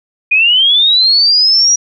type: linear sweep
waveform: sine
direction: up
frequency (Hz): 2435 to 5800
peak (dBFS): -6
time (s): 0.31-1.76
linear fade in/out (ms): 10
effects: none